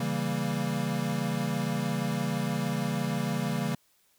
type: chord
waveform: square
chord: C# diminished seventh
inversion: none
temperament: equal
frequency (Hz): 138.59 / 164.81 / 196 / 233.1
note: C#3 / E3 / G3 / Bb3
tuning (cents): 0 / 0 / 0 / 0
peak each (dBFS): -34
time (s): 0-3.75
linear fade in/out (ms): 5
effects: white hiss -67 dBFS RMS until 4.18 s